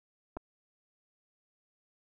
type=clicks; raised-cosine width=1 ms; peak=-26 dBFS; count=2; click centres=0.368 / 0.371 s; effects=none